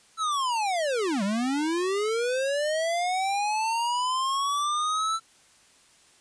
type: linear two-way sweep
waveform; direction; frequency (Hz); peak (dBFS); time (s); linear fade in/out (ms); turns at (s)
square; down then up; 1336 to 190 to 1336; -25; 0.17-5.2; 50; 1.23
effects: white hiss -58 dBFS RMS until 6.2 s + resampled to 22050 Hz